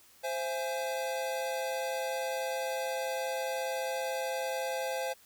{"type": "chord", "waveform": "square", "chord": "C augmented", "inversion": "none", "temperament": "equal with one note detuned", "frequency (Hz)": [523.3, 674.3, 830.6], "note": ["C5", "E5", "G#5"], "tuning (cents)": [0, 39, 0], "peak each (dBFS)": [-35, -39, -39], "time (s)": [0.23, 5.14], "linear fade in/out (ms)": 20, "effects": ["white hiss -60 dBFS RMS until 5.25 s"]}